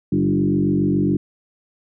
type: tone with frequency modulation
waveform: sine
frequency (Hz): 240.6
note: B3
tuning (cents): -45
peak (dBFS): -15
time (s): 0.12-1.17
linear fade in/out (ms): 5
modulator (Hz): 47.2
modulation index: 2.3
effects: none